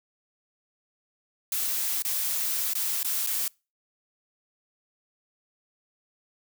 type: noise with dropouts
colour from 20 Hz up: blue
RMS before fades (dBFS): -28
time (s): 1.52-3.48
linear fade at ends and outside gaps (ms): 2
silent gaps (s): 2.022-2.049 / 2.735-2.752 / 3.031-3.046 / 3.265-3.271
effects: noise-tail reverb RT60 0.3 s tail -26 dB re dry